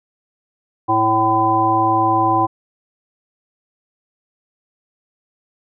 harmonic tone with a mistuned harmonic, 110 Hz, A2, in tune, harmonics 1 / 3 / 5 / 7 / 9, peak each -25 / -20 / -28 / -17 / -16 dBFS, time 0.88-2.47 s, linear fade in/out 20 ms, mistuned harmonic 9, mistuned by +33 cents, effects none

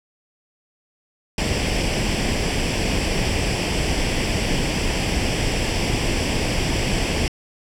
pink noise with comb filter, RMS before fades -21 dBFS, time 1.38-7.28 s, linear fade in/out 2 ms, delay 0.38 ms, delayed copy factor +0.65, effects low-pass 7000 Hz 12 dB/octave

